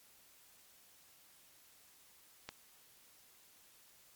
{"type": "click", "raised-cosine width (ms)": 0.2, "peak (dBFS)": -25, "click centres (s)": 2.49, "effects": ["white hiss -64 dBFS RMS until 4.15 s", "MP3 96 kbps"]}